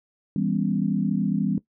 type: chord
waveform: sine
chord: C# half-diminished seventh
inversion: first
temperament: equal with one note detuned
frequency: 164.81 / 199.08 / 246.9 / 277.2 Hz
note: E3 / G3 / B3 / C#4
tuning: 0 / +27 / 0 / 0 cents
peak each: -27 / -24 / -28 / -30 dBFS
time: 0.36-1.58 s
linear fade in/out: 2 ms
effects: noise-tail reverb RT60 0.1 s tail -17 dB re dry